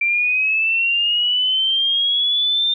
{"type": "linear sweep", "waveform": "sine", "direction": "up", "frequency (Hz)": [2349, 3617], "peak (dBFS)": -15, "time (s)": [0.01, 2.74], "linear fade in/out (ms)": 5, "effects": []}